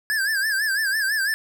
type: tone with vibrato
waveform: square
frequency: 1661.2 Hz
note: G#6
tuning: in tune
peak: -21 dBFS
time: 0.1-1.34 s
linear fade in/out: 0 ms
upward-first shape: sine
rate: 6 Hz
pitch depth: 120 cents each way
effects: none